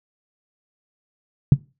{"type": "tone with exponential decay", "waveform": "sine", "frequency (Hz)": 138.59, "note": "C#3", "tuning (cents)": 0, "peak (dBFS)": -3, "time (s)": [1.52, 1.59], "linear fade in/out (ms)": 2, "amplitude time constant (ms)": 15, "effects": ["noise-tail reverb RT60 0.3 s tail -22 dB re dry"]}